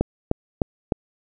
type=click train; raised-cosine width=2 ms; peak=-5 dBFS; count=4; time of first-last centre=0.01-0.922 s; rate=3.29 Hz; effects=none